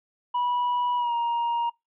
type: tone with pitch glide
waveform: triangle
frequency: 977 to 940.5 Hz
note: B5 to A#5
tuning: -19 to +15 cents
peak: -21 dBFS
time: 0.34-1.7 s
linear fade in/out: 10 ms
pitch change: -66 cents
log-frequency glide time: 0.97-1.14 s
effects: noise-tail reverb RT60 0.2 s tail -26 dB re dry + resampled to 8000 Hz